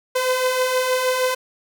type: beating tone pair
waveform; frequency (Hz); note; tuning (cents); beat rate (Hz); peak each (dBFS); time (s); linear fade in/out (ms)
sawtooth; 505 / 511.4; B4 / C5; +39 / -40; 6.4; -22 / -15; 0.15-1.35; 10
effects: none